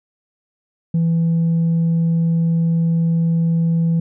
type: tone with tanh clipping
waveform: triangle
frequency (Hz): 166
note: E3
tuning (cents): +12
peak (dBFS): -14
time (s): 0.94-4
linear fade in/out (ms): 5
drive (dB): 6
effects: none